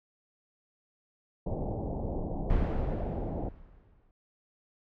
pink low-pass noise, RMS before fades -34 dBFS, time 1.46-3.49 s, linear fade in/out 5 ms, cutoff 800 Hz, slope 48 dB/octave
brown noise with exponential decay, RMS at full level -25 dBFS, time 2.5-4.11 s, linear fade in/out 1 ms, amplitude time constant 350 ms
effects low-pass 2000 Hz 12 dB/octave

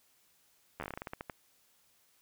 slowing click train, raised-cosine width 0.5 ms, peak -24 dBFS, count 14, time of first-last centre 0.8-1.298 s, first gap 11 ms, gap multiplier 1.19, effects white hiss -69 dBFS RMS until 2.21 s

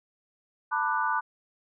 sine chord, B minor seventh, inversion third, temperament just, 889 / 987.8 / 1185.3 / 1481.6 Hz, A5 / B5 / D6 / F#6, +18 / 0 / +16 / +2 cents, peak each -30 dBFS, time 0.71-1.21 s, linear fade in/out 20 ms, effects none

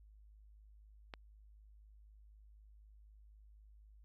click, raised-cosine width 0.3 ms, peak -29 dBFS, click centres 1.138 s, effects added 52 Hz sine -58 dBFS peak until 4.04 s

